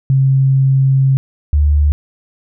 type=tone pair in turn; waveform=sine; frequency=134.4 / 73.62 Hz; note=C3 / D2; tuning=+47 / +5 cents; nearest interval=minor seventh; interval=1042 cents; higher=first; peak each=-8 dBFS; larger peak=neither; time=0.1-1.17 / 1.53-1.92 s; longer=first; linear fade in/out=0 ms; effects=none